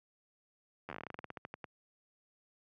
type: slowing click train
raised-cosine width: 0.5 ms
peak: -27 dBFS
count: 19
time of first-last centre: 0.89-1.642 s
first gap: 11 ms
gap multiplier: 1.14
effects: high-pass 100 Hz 12 dB/octave